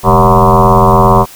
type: tone with frequency modulation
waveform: sine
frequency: 560 Hz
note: C#5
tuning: 18 cents sharp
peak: -3 dBFS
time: 0.03-1.26 s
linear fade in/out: 50 ms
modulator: 87.5 Hz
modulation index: 6.4
effects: white hiss -34 dBFS RMS until 1.35 s